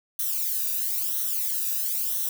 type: noise with flanger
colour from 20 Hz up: violet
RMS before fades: -27 dBFS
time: 0.19-2.29 s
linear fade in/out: 2 ms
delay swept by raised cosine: 0.41 to 0.95 ms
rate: 1 Hz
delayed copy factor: -0.8
effects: none